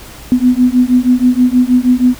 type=beating tone pair; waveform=sine; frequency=246.9 / 253.2 Hz; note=B3 / B3; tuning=0 / +43 cents; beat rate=6.3 Hz; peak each=-10 dBFS; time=0.32-2.15 s; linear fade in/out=0 ms; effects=added 60 Hz sine -37 dBFS peak until 2.19 s + pink hiss -34 dBFS RMS until 2.19 s